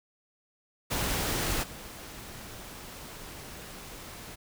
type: noise with level steps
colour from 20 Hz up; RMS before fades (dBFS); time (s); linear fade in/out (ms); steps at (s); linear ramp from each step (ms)
pink; -30 / -44; 0.9-4.36; 20; 1.62; 20
effects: none